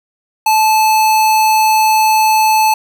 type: tone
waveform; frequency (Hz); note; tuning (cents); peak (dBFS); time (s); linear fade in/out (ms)
square; 870; A5; -20; -9; 0.46-2.74; 5
effects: 8-bit